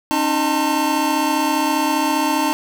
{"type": "tone cluster", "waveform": "square", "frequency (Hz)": [273.7, 308.7, 616, 896, 1062], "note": ["C#4", "D#4", "D#5", "A5", "C6"], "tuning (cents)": [-22, -14, -17, 31, 25], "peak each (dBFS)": [-24, -22, -29, -21, -28], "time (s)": [0.11, 2.53], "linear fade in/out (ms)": 0, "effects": []}